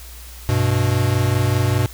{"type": "tone pair together", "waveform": "square", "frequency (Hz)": [98, 123.08], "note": ["G2", "B2"], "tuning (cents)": [0, -5], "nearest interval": "major third", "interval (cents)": 395, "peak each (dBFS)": -19, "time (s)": [0.49, 1.86], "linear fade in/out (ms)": 0, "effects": ["added 60 Hz sine -36 dBFS peak until 1.93 s", "white hiss -41 dBFS RMS until 1.93 s"]}